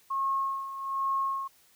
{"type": "tone with tremolo", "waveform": "sine", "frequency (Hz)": 1085, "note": "C#6", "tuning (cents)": -37, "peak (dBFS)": -25, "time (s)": [0.1, 1.48], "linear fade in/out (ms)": 10, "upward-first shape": "sine", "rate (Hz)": 1.2, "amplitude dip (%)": 70, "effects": ["white hiss -62 dBFS RMS until 1.75 s"]}